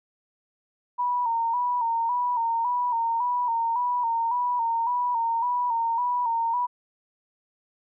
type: tone with vibrato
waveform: sine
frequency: 949 Hz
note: A#5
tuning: 31 cents sharp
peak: -22 dBFS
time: 0.98-6.67 s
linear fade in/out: 20 ms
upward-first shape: square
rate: 1.8 Hz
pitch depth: 55 cents each way
effects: none